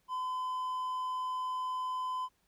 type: tone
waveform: triangle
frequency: 1017 Hz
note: C6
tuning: 50 cents flat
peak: -31 dBFS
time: 0.08-2.29 s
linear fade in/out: 50 ms
effects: pink hiss -74 dBFS RMS until 2.47 s